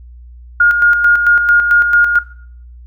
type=tone with tremolo; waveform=sine; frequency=1424 Hz; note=F6; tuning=33 cents sharp; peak=-5 dBFS; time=0.6-2.19 s; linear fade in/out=5 ms; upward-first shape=square; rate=4.5 Hz; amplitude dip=50%; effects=noise-tail reverb RT60 0.6 s tail -20 dB re dry + added 60 Hz sine -33 dBFS peak until 2.86 s